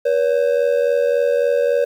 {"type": "ring-modulated tone", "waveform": "triangle", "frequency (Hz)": 523.3, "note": "C5", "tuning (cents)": 0, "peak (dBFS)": -9, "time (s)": [0.05, 1.85], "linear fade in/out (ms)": 10, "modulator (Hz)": 41.8, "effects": ["8-bit"]}